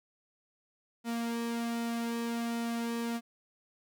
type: tone with flanger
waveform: sawtooth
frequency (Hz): 233.1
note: A#3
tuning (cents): 0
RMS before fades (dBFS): -34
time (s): 1.04-3.21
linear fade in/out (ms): 50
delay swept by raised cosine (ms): 1.8 to 2.9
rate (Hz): 1.3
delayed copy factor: -0.55
effects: none